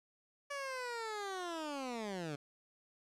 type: linear sweep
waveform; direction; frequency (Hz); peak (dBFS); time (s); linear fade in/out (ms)
15% pulse; down; 575 to 139.3; -33; 0.5-2.36; 10
effects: low-pass 8000 Hz 12 dB/octave + 12-bit